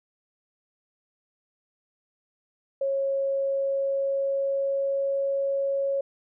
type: tone with pitch glide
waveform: sine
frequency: 547 to 551.4 Hz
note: C#5 to C#5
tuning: -23 to -9 cents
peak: -23 dBFS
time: 2.81-6.01 s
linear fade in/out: 5 ms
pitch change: +14 cents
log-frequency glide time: 3.14-5.23 s
effects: none